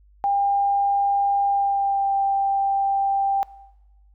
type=tone with pitch glide; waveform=sine; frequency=800 to 788.5 Hz; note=G5 to G5; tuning=+35 to +10 cents; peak=-18 dBFS; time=0.24-3.43 s; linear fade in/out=0 ms; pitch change=-25 cents; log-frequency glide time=1.46-2.15 s; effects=noise-tail reverb RT60 1.0 s tail -20 dB re dry + added 50 Hz sine -51 dBFS peak until 4.14 s